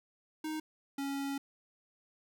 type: tone pair in turn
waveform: square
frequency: 311.4 / 277.4 Hz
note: D#4 / C#4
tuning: +2 / +1 cents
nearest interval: major second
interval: 201 cents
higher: first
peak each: -36 / -35 dBFS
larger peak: second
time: 0.44-0.6 / 0.98-1.38 s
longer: second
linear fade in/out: 5 ms
effects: none